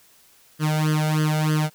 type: tone with flanger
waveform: sawtooth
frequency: 154.1 Hz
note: D#3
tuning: 16 cents flat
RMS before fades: -21 dBFS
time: 0.59-1.7 s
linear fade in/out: 50 ms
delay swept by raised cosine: 0.63 to 1.41 ms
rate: 3.2 Hz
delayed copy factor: +1
effects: white hiss -55 dBFS RMS until 1.74 s

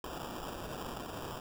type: noise with sample-and-hold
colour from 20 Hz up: white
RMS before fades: -42 dBFS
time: 0.04-1.4 s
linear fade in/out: 2 ms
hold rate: 2100 Hz
effects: none

